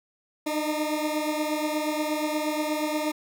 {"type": "beating tone pair", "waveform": "20% pulse", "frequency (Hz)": [302.2, 310.6], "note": ["D4", "D#4"], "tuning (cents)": [50, -3], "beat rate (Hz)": 8.4, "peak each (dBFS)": [-22, -26], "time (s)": [0.46, 3.12], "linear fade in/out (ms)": 10, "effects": []}